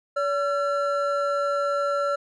triangle tone pair together, 570 / 1355.7 Hz, C#5 / E6, +48 / +48 cents, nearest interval octave + minor third, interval 1500 cents, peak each -22 / -24 dBFS, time 0.16-2.16 s, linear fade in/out 10 ms, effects resampled to 24000 Hz

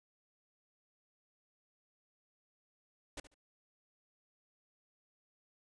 pink noise with echo, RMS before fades -43 dBFS, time 3.17-3.2 s, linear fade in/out 5 ms, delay 72 ms, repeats 2, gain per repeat -14 dB, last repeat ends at 3.344 s, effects resampled to 22050 Hz

